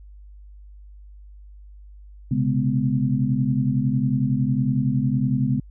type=tone cluster; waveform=sine; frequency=126.8 / 137.7 / 209 / 250.6 Hz; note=B2 / C#3 / G#3 / B3; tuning=+46 / -11 / +11 / +25 cents; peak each=-26 / -22 / -25 / -24 dBFS; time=2.31-5.6 s; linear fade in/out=5 ms; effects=added 50 Hz sine -41 dBFS peak until 5.7 s